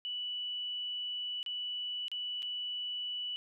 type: tone with dropouts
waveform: sine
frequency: 2960 Hz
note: F#7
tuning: in tune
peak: -35 dBFS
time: 0.05-3.36 s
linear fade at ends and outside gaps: 0 ms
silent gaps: 1.429-1.462 / 2.082-2.116 / 2.422-2.428 s
effects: none

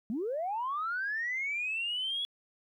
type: linear sweep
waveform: sine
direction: up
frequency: 200 to 3386 Hz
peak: -30 dBFS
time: 0.1-2.25 s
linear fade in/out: 0 ms
effects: tanh soft clip ceiling -26 dBFS + 12-bit

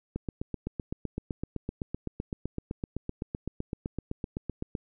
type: click train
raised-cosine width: 3 ms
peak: -19 dBFS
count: 37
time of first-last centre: 0.16-4.752 s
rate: 7.84 Hz
effects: none

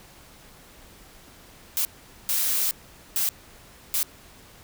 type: noise bursts at uneven times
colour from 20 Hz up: blue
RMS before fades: -24 dBFS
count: 4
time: 1.77-1.85 / 2.29-2.71 / 3.16-3.29 / 3.94-4.03 s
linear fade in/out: 0 ms
effects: pink hiss -50 dBFS RMS until 4.63 s

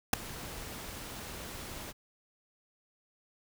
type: noise with ADSR envelope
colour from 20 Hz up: pink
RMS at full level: -19 dBFS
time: 0.13-1.93 s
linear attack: 5 ms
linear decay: 5 ms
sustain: -24 dB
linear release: 31 ms
effects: none

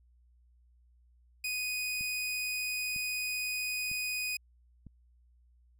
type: tone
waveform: sawtooth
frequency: 2489 Hz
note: D#7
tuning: in tune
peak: -29 dBFS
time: 1.44-4.37 s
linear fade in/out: 5 ms
type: click train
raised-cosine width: 5 ms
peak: -36 dBFS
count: 4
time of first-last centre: 2.01-4.867 s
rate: 1.05 Hz
effects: added 60 Hz sine -61 dBFS peak until 5.79 s

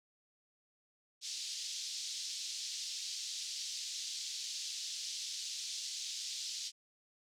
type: band-pass noise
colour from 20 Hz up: pink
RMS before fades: -42 dBFS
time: 1.21-6.72 s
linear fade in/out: 50 ms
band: 3800 to 6600 Hz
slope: 24 dB/octave
effects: none

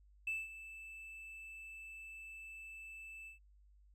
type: tone with ADSR envelope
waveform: triangle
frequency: 2637 Hz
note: E7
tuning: in tune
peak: -32 dBFS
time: 0.27-3.39 s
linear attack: 5 ms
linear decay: 200 ms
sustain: -15 dB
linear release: 120 ms
effects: tanh soft clip ceiling -31 dBFS + added 50 Hz sine -62 dBFS peak until 3.94 s

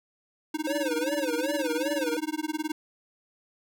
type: tone with tremolo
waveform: square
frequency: 310 Hz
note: D#4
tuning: 6 cents flat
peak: -26 dBFS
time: 0.54-2.72 s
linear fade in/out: 5 ms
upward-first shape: sine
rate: 19 Hz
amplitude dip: 100%
type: tone with vibrato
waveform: square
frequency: 523.3 Hz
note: C5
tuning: in tune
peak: -29 dBFS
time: 0.67-2.17 s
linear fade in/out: 2 ms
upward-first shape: sine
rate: 2.6 Hz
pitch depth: 180 cents each way
effects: none

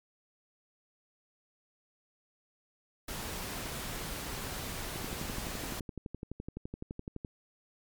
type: noise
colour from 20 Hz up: pink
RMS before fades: -39 dBFS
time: 3.08-5.8 s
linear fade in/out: 5 ms
type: click train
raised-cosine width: 3 ms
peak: -26 dBFS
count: 28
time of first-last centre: 4.96-7.248 s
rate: 11.8 Hz
effects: MP3 96 kbps

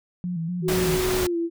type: tone with vibrato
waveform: sine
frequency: 171.2 Hz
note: F3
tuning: 34 cents flat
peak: -25 dBFS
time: 0.24-0.97 s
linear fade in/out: 0 ms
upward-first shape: square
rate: 4.1 Hz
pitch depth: 71 cents each way
type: tone with pitch glide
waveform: sine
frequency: 368.9 to 336.3 Hz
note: F#4 to E4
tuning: -5 to +35 cents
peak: -22 dBFS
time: 0.62-1.5 s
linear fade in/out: 50 ms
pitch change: -160 cents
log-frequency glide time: 1.2-1.37 s
type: noise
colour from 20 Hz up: pink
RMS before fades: -27 dBFS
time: 0.68-1.27 s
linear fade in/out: 5 ms
effects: none

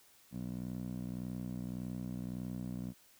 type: tone with band-pass filter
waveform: 15% pulse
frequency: 61.74 Hz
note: B1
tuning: in tune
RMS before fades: -41 dBFS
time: 0.31-2.94 s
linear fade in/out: 50 ms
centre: 210 Hz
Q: 1.6
effects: white hiss -64 dBFS RMS until 3.19 s

